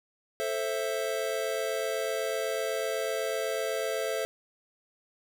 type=chord; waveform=square; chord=A minor; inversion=none; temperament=just; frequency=440 / 528 / 660 Hz; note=A4 / C5 / E5; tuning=0 / +16 / +2 cents; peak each=-34 dBFS; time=0.4-4.25 s; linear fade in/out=0 ms; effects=none